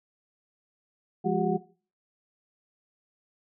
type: tone cluster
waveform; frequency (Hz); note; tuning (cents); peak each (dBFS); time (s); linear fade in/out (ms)
sine; 173 / 207.5 / 362.8 / 397.9 / 733; F3 / G#3 / F#4 / G4 / F#5; -16 / -1 / -34 / +26 / -16; -30; 1.24-1.58; 20
effects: noise-tail reverb RT60 0.4 s tail -19 dB re dry